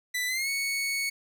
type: tone with pitch glide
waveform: sawtooth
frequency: 1987 to 2217 Hz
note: B6 to C#7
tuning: +10 to 0 cents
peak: -24 dBFS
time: 0.14-1.1 s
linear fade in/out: 10 ms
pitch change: +190 cents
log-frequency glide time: 0.27-0.49 s
effects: none